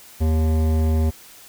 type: tone with hard clipping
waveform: sine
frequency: 79 Hz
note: D#2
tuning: 27 cents sharp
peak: -18 dBFS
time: 0.2-1.11 s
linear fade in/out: 20 ms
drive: 15 dB
effects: white hiss -45 dBFS RMS until 1.48 s